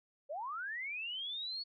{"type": "linear sweep", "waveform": "sine", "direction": "up", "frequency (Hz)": [530, 4445], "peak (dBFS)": -38, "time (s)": [0.29, 1.64], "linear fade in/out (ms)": 20, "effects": []}